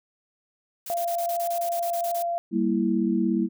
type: noise bursts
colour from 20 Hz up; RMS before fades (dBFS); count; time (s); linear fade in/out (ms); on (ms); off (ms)
blue; -36; 13; 0.86-2.226; 5; 82; 25
type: tone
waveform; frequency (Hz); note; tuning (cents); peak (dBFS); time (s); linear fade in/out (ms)
sine; 687; F5; -29; -24; 0.9-2.38; 0
type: chord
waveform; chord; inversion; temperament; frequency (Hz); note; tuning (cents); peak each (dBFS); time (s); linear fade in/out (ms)
sine; E diminished; first; equal; 196 / 233.1 / 329.6; G3 / Bb3 / E4; 0 / 0 / 0; -25; 2.51-3.49; 50
effects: none